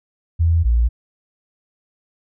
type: tone pair in turn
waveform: sine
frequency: 83.2 / 58.19 Hz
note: E2 / A#1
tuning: +17 / -2 cents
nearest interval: tritone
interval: 619 cents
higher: first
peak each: -12 dBFS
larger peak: neither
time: 0.39-0.64 / 0.64-0.89 s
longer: neither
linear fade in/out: 20 ms
effects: none